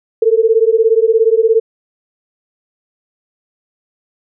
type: beating tone pair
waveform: sine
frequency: 441.5 / 458.5 Hz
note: A4 / A#4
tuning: +6 / -29 cents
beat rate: 17 Hz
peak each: -11 dBFS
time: 0.22-1.6 s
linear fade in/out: 5 ms
effects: none